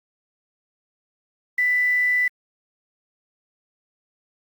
sine tone with quantisation, 1986 Hz, B6, 9 cents sharp, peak -17 dBFS, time 1.58-2.28 s, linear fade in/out 5 ms, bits 7, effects Opus 48 kbps

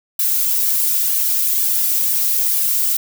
violet noise with flanger, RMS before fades -17 dBFS, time 0.19-2.97 s, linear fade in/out 5 ms, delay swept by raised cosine 1.7 to 2.9 ms, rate 2.1 Hz, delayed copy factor +0.8, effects none

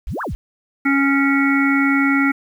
sine exponential two-way sweep, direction up then down, 38.89 to 1760 to 38.89 Hz, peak -22 dBFS, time 0.07-0.35 s, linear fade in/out 0 ms, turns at 0.22 s
harmonic tone, 276.9 Hz, C#4, 2 cents flat, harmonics 1 / 3 / 5 / 7 / 8, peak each -15 / -29 / -21 / -23 / -22 dBFS, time 0.85-2.32 s, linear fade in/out 10 ms
effects 8-bit

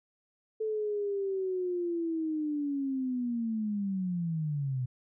sine linear sweep, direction down, 440 to 123.47 Hz, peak -29 dBFS, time 0.6-4.86 s, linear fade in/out 10 ms, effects none

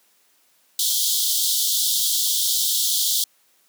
pink high-pass noise, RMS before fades -21 dBFS, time 0.79-3.24 s, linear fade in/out 2 ms, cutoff 3200 Hz, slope 96 dB/octave, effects white hiss -61 dBFS RMS until 3.68 s + high-pass 200 Hz 12 dB/octave

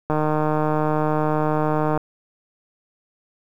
click train, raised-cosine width 1 ms, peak -8 dBFS, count 288, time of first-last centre 0.1-1.976 s, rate 153 Hz, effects 8-bit

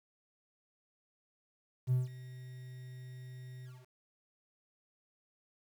triangle tone with ADSR envelope, 126.9 Hz, B2, 47 cents sharp, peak -22 dBFS, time 1.87-3.88 s, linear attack 48 ms, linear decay 160 ms, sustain -21 dB, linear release 230 ms, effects tanh soft clip ceiling -22 dBFS + 10-bit

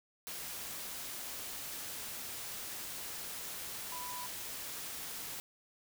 sine tone in noise, 989 Hz, B5, 2 cents sharp, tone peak -43 dBFS, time 3.92-4.26 s, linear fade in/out 0 ms, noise white, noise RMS -43 dBFS, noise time 0.27-5.4 s, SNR -3 dB, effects none

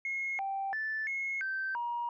sine tone with pitch steps, 2161 / 782 / 1756 / 2169 / 1554 / 951 Hz, C#7 / G5 / A6 / C#7 / G6 / A#5, -45 / -4 / -4 / -38 / -16 / +34 cents, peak -31 dBFS, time 0.05-2.09 s, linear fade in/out 2 ms, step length 340 ms, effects tanh soft clip ceiling -27 dBFS

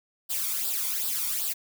blue noise with flanger, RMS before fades -29 dBFS, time 0.29-1.54 s, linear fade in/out 20 ms, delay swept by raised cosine 0.23 to 0.9 ms, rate 2.6 Hz, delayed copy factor +0.65, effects none

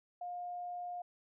sine tone, 710 Hz, F5, 28 cents sharp, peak -39 dBFS, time 0.21-1.02 s, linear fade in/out 5 ms, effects none

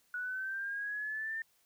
sine linear sweep, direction up, 1462 to 1806 Hz, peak -35 dBFS, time 0.14-1.42 s, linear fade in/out 2 ms, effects white hiss -71 dBFS RMS until 1.65 s

